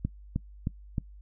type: click train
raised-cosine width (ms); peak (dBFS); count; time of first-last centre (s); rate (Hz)
5; -16; 4; 0.05-0.982; 3.22
effects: noise-tail reverb RT60 0.1 s tail -21 dB re dry + added 50 Hz sine -46 dBFS peak until 1.21 s